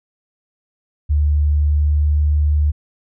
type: tone with pitch glide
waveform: sine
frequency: 74 to 74.51 Hz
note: D2 to D2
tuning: +14 to +26 cents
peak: -12 dBFS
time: 1.09-2.72 s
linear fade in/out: 20 ms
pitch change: +12 cents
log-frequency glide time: 1.57-2.19 s
effects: none